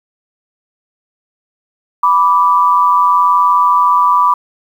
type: tone pair together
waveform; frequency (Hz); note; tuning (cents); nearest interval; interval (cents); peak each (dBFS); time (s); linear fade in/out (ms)
sine; 987.8 / 1168.6; B5 / D6; 0 / -9; minor third; 291; -10; 2.03-4.34; 5
effects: 7-bit